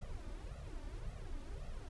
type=noise with flanger; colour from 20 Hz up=brown; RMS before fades=-45 dBFS; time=0.01-1.89 s; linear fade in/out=10 ms; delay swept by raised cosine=1.5 to 3.4 ms; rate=1.8 Hz; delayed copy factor=+0.85; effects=resampled to 24000 Hz